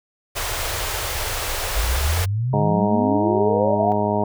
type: band-stop noise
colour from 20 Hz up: pink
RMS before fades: -25 dBFS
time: 0.35-2.26 s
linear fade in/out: 20 ms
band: 100 to 430 Hz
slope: 24 dB/octave
type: exponential sweep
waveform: sine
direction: up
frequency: 51.1 to 749 Hz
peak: -19 dBFS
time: 1.76-3.92 s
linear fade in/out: 0 ms
type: harmonic tone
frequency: 103.83 Hz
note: G#2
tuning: in tune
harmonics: 1 / 2 / 3 / 4 / 5 / 6 / 7 / 8 / 9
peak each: -27 / -24 / -30 / -25 / -34 / -24 / -28 / -31 / -25 dBFS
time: 2.53-4.24 s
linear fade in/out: 5 ms
effects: none